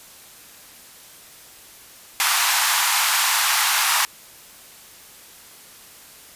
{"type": "high-pass noise", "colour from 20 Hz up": "pink", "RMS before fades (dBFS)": -19, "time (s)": [2.2, 4.05], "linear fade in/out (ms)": 0, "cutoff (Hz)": 820, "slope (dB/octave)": 48, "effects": ["white hiss -45 dBFS RMS until 6.35 s", "resampled to 32000 Hz"]}